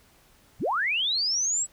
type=linear sweep; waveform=sine; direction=up; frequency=30.87 to 7902 Hz; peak=-23 dBFS; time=0.59-1.67 s; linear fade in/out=50 ms; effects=pink hiss -59 dBFS RMS until 1.72 s